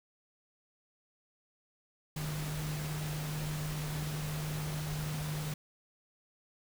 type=tone in noise; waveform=sine; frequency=151.9 Hz; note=D#3; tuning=41 cents flat; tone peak=-35 dBFS; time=2.16-5.54 s; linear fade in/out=5 ms; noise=pink; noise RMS=-42 dBFS; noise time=2.16-5.54 s; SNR=+4 dB; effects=none